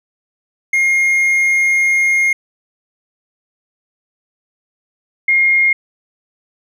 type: tone pair in turn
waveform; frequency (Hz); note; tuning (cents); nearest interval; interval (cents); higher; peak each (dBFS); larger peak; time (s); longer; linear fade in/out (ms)
triangle / sine; 2135 / 2135; C7 / C7; +34 / +34; unison; 0; neither; -9; neither; 0.73-2.33 / 5.28-5.73; first; 5
effects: none